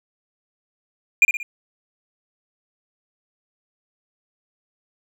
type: tone with echo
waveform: triangle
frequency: 2413 Hz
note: D7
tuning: 46 cents sharp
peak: -7 dBFS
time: 1.22-1.25 s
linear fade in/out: 2 ms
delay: 60 ms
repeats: 3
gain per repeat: -7 dB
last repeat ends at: 1.43 s
effects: none